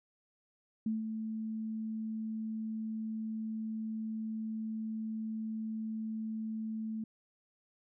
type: tone with ADSR envelope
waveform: sine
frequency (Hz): 220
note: A3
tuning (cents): 0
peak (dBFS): -29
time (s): 0.86-7.04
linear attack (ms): 4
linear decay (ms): 160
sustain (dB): -6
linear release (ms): 4
effects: none